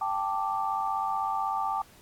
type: chord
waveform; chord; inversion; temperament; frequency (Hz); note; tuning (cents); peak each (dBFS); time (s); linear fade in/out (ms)
sine; G suspended second; none; equal; 784 / 880 / 1174.7; G5 / A5 / D6; 0 / 0 / 0; -31; 0.01-1.82; 5
effects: pink hiss -56 dBFS RMS until 2.01 s + AAC 64 kbps